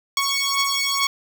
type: beating tone pair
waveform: 10% pulse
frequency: 1108.7 / 1111 Hz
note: C#6 / C#6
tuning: 0 / +4 cents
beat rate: 2.3 Hz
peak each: -14 dBFS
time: 0.17-1.07 s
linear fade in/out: 2 ms
effects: none